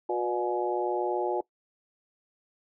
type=harmonic tone with a mistuned harmonic; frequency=120.5 Hz; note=B2; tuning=42 cents flat; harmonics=3 / 4 / 5 / 6 / 7; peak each=-29 / -34 / -34 / -36 / -32 dBFS; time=0.09-1.41 s; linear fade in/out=5 ms; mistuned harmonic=4; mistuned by=+27 cents; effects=noise-tail reverb RT60 0.1 s tail -21 dB re dry